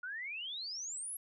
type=exponential sweep; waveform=sine; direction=up; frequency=1413 to 11470 Hz; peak=-39 dBFS; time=0.03-1.17 s; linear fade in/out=5 ms; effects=none